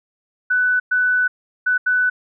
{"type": "tone bursts at uneven times", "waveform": "sine", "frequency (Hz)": 1494, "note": "F#6", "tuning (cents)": 16, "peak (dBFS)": -14, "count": 4, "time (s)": [[0.5, 0.8], [0.91, 1.28], [1.66, 1.78], [1.86, 2.1]], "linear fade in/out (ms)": 10, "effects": []}